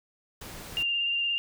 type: noise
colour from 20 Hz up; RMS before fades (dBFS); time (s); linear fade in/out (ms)
pink; -42; 0.41-0.83; 5
type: tone with vibrato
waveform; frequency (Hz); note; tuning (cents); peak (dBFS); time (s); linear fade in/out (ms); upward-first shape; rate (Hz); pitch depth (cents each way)
sine; 2794; F7; 0; -25; 0.77-1.38; 0; sine; 17; 18
effects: none